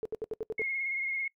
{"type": "tone bursts", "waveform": "sine", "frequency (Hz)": 440, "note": "A4", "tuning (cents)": 0, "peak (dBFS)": -30, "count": 7, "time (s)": [0.03, 0.618], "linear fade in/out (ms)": 0, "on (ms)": 24, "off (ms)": 70}
{"type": "tone with vibrato", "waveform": "sine", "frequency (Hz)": 2152, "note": "C7", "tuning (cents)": 48, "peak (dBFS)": -30, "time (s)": [0.58, 1.28], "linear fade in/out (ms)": 5, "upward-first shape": "triangle", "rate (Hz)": 18, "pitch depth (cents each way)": 41}
{"effects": ["noise-tail reverb RT60 0.1 s tail -24 dB re dry"]}